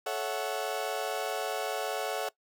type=chord; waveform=35% pulse; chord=F# minor seventh; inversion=first; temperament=equal with one note detuned; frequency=433.7 / 554.4 / 659.3 / 740 Hz; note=A4 / C#5 / E5 / F#5; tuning=-25 / 0 / 0 / 0 cents; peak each=-35 / -35 / -35 / -34 dBFS; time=0.06-2.29 s; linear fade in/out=5 ms; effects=noise-tail reverb RT60 0.1 s tail -20 dB re dry